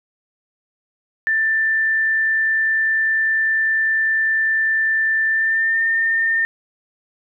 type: tone with pitch glide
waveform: sine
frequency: 1775 to 1812.3 Hz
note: A6 to A#6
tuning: +15 to -49 cents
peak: -15 dBFS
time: 1.27-6.45 s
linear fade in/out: 0 ms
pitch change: +36 cents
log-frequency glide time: 5.29-5.84 s
effects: none